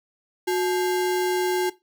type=tone with sample-and-hold; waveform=sine; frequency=364.1 Hz; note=F#4; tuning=28 cents flat; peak=-20 dBFS; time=0.47-1.7 s; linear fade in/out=10 ms; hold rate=1225 Hz; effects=noise-tail reverb RT60 0.2 s tail -17 dB re dry